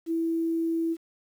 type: tone with quantisation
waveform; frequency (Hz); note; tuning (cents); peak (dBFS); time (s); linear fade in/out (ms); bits
sine; 329.6; E4; 0; -24; 0.06-0.97; 50; 9
effects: none